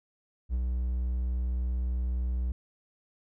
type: tone with ADSR envelope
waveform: triangle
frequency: 61.74 Hz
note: B1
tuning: in tune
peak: -23 dBFS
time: 0.49-2.52 s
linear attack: 48 ms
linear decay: 42 ms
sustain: -2 dB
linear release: 3 ms
effects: none